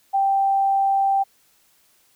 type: tone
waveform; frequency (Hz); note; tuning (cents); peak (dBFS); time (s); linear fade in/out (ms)
sine; 784; G5; 0; -16; 0.13-1.24; 20
effects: white hiss -60 dBFS RMS until 2.15 s